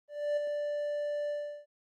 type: tone with ADSR envelope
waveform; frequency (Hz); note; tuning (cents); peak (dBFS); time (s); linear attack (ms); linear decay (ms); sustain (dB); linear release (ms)
triangle; 587.3; D5; 0; -24; 0.08-1.66; 290; 9; -5; 360
effects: Opus 24 kbps